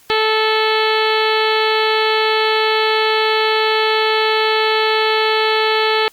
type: harmonic tone with a mistuned harmonic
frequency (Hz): 437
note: A4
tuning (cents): -12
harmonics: 1 / 2 / 3 / 4 / 5 / 6 / 7 / 8 / 9 / 10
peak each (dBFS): -17 / -20 / -22 / -23 / -24 / -25 / -25 / -26 / -27 / -27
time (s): 0.1-6.08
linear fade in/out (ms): 0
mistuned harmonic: 8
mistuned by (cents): -35
effects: white hiss -49 dBFS RMS until 6.12 s + Opus 48 kbps